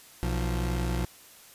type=tone pair together; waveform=30% pulse; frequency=61.74 / 174.63 Hz; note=B1 / F3; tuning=0 / 0 cents; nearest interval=octave + tritone; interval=1800 cents; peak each=-25 / -30 dBFS; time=0.23-1.05 s; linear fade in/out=0 ms; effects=white hiss -52 dBFS RMS until 1.54 s + resampled to 32000 Hz